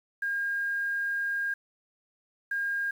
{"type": "tone pair in turn", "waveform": "sine", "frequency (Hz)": [1616, 1616], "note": ["G#6", "G#6"], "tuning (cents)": [-48, -48], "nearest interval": "unison", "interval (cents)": 0, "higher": "neither", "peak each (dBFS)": -27, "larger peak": "neither", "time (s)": [[0.22, 1.54], [2.51, 2.91]], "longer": "first", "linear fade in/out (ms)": 5, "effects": ["9-bit"]}